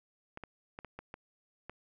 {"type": "clicks", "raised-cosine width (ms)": 0.5, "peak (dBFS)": -28, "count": 7, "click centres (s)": [0.374, 0.437, 0.789, 0.847, 0.99, 1.141, 1.696], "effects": []}